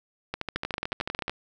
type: two click trains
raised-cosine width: 0.3 ms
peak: -14 / -13 dBFS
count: 14 / 9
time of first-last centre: 0.34-1.296 / 0.56-1.281 s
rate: 13.6 / 11.1 Hz
effects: none